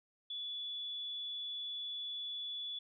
sine tone, 3434 Hz, A7, 43 cents flat, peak -39 dBFS, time 0.3-2.79 s, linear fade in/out 5 ms, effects none

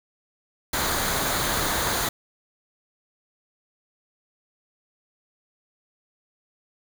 pink noise with comb filter, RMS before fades -25 dBFS, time 0.73-2.09 s, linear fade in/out 5 ms, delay 0.37 ms, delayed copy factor -0.5, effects none

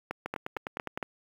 two click trains, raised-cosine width 0.5 ms, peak -17 / -18 dBFS, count 5 / 8, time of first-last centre 0.11-1.027 / 0.26-0.975 s, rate 4.36 / 9.79 Hz, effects high-pass 150 Hz 12 dB/octave + 8-bit

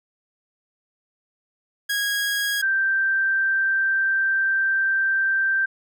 sawtooth / sine tone pair in turn, 1646 / 1567.5 Hz, G#6 / G6, -16 / -1 cents, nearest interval minor second, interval 85 cents, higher first, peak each -18 dBFS, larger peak neither, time 1.89-2.62 / 2.62-5.66 s, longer second, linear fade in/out 10 ms, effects none

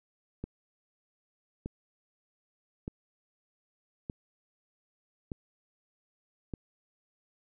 click train, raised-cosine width 3 ms, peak -23 dBFS, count 6, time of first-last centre 0.44-6.538 s, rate 0.82 Hz, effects none

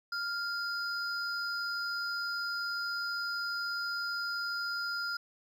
triangle tone pair together, 1396.9 / 4978 Hz, F6 / D#8, 0 / 0 cents, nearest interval octave + minor seventh, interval 2200 cents, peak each -32 / -37 dBFS, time 0.12-5.17 s, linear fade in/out 5 ms, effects none

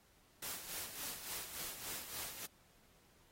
white noise with tremolo, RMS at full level -43 dBFS, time 0.42-2.46 s, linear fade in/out 5 ms, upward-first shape sine, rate 3.5 Hz, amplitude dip 60%, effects pink hiss -69 dBFS RMS until 3.31 s + AAC 48 kbps

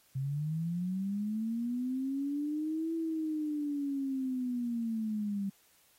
sine linear two-way sweep, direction up then down, 130.81 to 330 to 194.7 Hz, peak -31 dBFS, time 0.15-5.5 s, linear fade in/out 10 ms, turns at 2.94 s, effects white hiss -66 dBFS RMS until 5.98 s + AAC 48 kbps

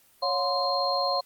sine tone cluster, 555 / 719 / 1039 / 4213 Hz, C#5 / F#5 / C6 / C8, +2 / -50 / -12 / +11 cents, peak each -29 dBFS, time 0.22-1.21 s, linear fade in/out 10 ms, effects white hiss -60 dBFS RMS until 1.25 s + Opus 24 kbps

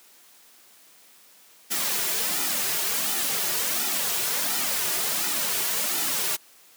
white noise with flanger, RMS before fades -26 dBFS, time 1.7-6.37 s, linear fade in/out 20 ms, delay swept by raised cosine 1.8 to 3.9 ms, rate 1.4 Hz, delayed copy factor -0.65, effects white hiss -54 dBFS RMS until 6.76 s + high-pass 200 Hz 12 dB/octave

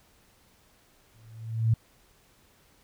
sine tone with exponential growth, 112.6 Hz, A2, 40 cents sharp, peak -17 dBFS, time 1.14-1.74 s, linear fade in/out 5 ms, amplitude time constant 130 ms, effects pink hiss -62 dBFS RMS until 2.83 s

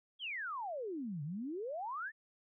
sine exponential two-way sweep, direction down then up, 3375 to 138.59 to 1857 Hz, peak -38 dBFS, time 0.19-2.12 s, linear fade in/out 50 ms, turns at 1.23 s, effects none

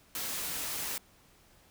white noise, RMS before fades -36 dBFS, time 0.15-0.98 s, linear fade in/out 2 ms, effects pink hiss -62 dBFS RMS until 1.7 s

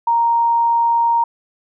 sine tone, 932.3 Hz, A#5, in tune, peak -12 dBFS, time 0.07-1.24 s, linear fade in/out 5 ms, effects none

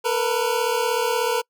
25% pulse tone pair together, 453.5 / 490 Hz, A#4 / B4, -48 / -14 cents, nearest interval minor second, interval 134 cents, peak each -19 dBFS, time 0.04-1.42 s, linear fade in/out 20 ms, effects noise-tail reverb RT60 0.1 s tail -26 dB re dry

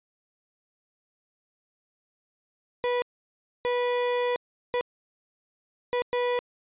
35% pulse tone bursts at uneven times, 489.5 Hz, B4, 15 cents flat, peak -22 dBFS, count 5, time 2.84-3.02 / 3.65-4.36 / 4.74-4.81 / 5.93-6.02 / 6.13-6.39 s, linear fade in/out 0 ms, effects resampled to 8000 Hz

